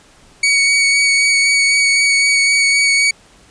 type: tone with vibrato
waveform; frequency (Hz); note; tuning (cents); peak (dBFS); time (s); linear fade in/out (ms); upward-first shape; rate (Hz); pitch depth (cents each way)
sawtooth; 2243; C#7; +20; -7; 0.43-3.11; 5; sine; 3.9; 14
effects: pink hiss -47 dBFS RMS until 3.5 s + resampled to 22050 Hz